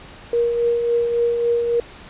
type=tone with tremolo; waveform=sine; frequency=472.1 Hz; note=A#4; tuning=22 cents sharp; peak=-14 dBFS; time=0.33-1.8 s; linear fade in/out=2 ms; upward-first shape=triangle; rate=3.6 Hz; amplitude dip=45%; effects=pink hiss -41 dBFS RMS until 2.09 s + resampled to 8000 Hz